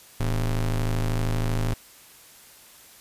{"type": "ring-modulated tone", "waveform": "square", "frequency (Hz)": 68, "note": "C#2", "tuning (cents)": -33, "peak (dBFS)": -20, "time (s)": [0.2, 1.74], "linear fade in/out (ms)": 5, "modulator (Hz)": 41.6, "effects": ["white hiss -50 dBFS RMS until 3 s", "resampled to 32000 Hz"]}